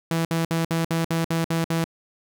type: tone bursts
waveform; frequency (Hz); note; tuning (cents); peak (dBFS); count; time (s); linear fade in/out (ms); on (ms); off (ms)
sawtooth; 164.81; E3; 0; -17; 9; 0.11-1.842; 2; 140; 59
effects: none